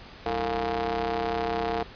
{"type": "ring-modulated tone", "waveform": "sawtooth", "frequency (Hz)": 125, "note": "B2", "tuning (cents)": 21, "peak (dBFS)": -19, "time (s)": [0.26, 1.83], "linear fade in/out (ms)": 0, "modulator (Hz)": 579, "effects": ["pink hiss -46 dBFS RMS until 1.95 s", "resampled to 11025 Hz"]}